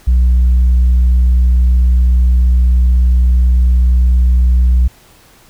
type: tone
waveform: sine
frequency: 61.74 Hz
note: B1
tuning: in tune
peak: -4 dBFS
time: 0.07-4.88 s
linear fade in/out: 10 ms
effects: tanh soft clip ceiling -5 dBFS + pink hiss -45 dBFS RMS until 5.49 s